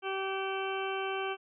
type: harmonic tone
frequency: 386 Hz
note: G4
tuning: 27 cents flat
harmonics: 1 / 2 / 3 / 4 / 6 / 7 / 8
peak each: -35 / -38 / -40 / -41 / -43 / -43 / -44 dBFS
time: 0.02-1.37 s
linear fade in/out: 50 ms
effects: none